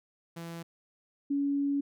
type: tone pair in turn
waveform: sawtooth / sine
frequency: 167.7 / 282 Hz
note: E3 / C#4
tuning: +30 / +30 cents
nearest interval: major sixth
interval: 900 cents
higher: second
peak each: -35 / -26 dBFS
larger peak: second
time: 0.36-0.63 / 1.3-1.81 s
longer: second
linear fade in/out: 10 ms
effects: none